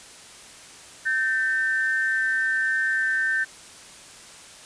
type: tone pair together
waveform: sine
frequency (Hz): 1550 / 1799.4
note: G6 / A6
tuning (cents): -20 / +38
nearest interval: minor third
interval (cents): 258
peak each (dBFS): -23 / -24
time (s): 1.05-3.45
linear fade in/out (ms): 20
effects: white hiss -45 dBFS RMS until 4.65 s + resampled to 22050 Hz